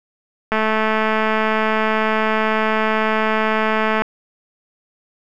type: click train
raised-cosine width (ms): 0.5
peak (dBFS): -4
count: 764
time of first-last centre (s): 0.52-4.02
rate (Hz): 218
effects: none